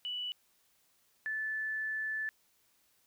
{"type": "tone pair in turn", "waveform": "sine", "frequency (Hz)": [2960, 1746.4], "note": ["F#7", "A6"], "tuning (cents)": [0, -13], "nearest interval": "major sixth", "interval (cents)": 913, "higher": "first", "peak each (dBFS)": [-35, -33], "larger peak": "second", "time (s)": [[0.05, 0.32], [1.26, 2.29]], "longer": "second", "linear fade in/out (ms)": 0, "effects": ["white hiss -71 dBFS RMS until 3.06 s"]}